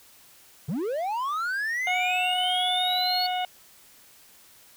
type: linear sweep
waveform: triangle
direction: up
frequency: 123.9 to 4435 Hz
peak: -24 dBFS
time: 0.68-3.27 s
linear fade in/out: 10 ms
type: harmonic tone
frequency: 730 Hz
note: F#5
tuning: 24 cents flat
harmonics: 1 / 2 / 3 / 4 / 5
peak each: -26 / -39 / -37 / -34 / -39 dBFS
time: 1.87-3.45 s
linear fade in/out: 2 ms
effects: white hiss -54 dBFS RMS until 4.76 s